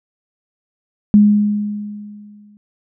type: tone with exponential decay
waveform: sine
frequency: 207.7 Hz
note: G#3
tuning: in tune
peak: -4 dBFS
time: 1.14-2.57 s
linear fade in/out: 0 ms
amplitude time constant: 310 ms
effects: none